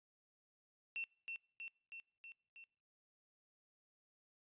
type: tone with echo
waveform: sine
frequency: 2700 Hz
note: E7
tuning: 41 cents sharp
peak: -40 dBFS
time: 0.96-1.04 s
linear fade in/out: 0 ms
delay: 320 ms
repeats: 5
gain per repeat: -3 dB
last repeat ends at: 2.64 s
effects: noise-tail reverb RT60 0.6 s tail -25 dB re dry + resampled to 8000 Hz